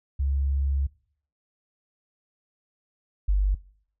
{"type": "tone pair in turn", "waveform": "sine", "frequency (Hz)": [69, 48.79], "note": ["C#2", "G1"], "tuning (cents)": [-7, -7], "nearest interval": "tritone", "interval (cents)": 600, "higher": "first", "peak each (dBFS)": [-22, -18], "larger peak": "second", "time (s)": [[0.19, 0.87], [3.28, 3.55]], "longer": "first", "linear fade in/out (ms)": 10, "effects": ["noise-tail reverb RT60 0.6 s tail -22 dB re dry"]}